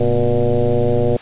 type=tone with frequency modulation; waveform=sine; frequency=246.9 Hz; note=B3; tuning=in tune; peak=-12 dBFS; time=0-1.17 s; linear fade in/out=5 ms; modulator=117 Hz; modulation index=3; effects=white hiss -38 dBFS RMS until 1.21 s + resampled to 8000 Hz